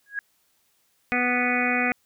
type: tone with exponential growth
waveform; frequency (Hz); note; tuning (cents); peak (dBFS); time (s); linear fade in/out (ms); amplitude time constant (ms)
sine; 1652; G#6; -10; -22; 0.06-0.19; 1; 28
type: harmonic tone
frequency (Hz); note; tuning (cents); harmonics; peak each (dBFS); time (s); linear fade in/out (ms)
246.9; B3; 0; 1 / 2 / 3 / 5 / 6 / 7 / 8 / 9 / 10; -27 / -32 / -29 / -33 / -31 / -33 / -28 / -29 / -28; 1.12-1.92; 0
effects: white hiss -67 dBFS RMS until 2.05 s